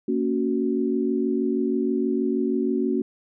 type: chord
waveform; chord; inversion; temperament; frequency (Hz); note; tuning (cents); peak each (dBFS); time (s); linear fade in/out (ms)
sine; F# major; first; just; 231.2 / 277.5 / 370; A#3 / C#4 / F#4; -14 / +2 / 0; -25; 0.08-3.02; 5
effects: none